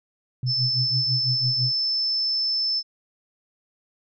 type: tone with tremolo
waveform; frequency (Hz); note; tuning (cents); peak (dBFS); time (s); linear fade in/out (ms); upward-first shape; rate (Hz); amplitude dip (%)
sine; 126.6; B2; +43; -21; 0.43-1.72; 2; sine; 6; 95
type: tone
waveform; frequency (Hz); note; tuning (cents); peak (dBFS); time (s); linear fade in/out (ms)
sine; 5274; E8; 0; -21; 0.46-2.83; 50
effects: none